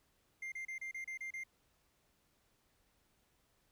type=tone bursts; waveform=triangle; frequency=2100 Hz; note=C7; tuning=6 cents sharp; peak=-39 dBFS; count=8; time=0.42-1.437 s; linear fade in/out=5 ms; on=100 ms; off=31 ms; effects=pink hiss -75 dBFS RMS until 3.71 s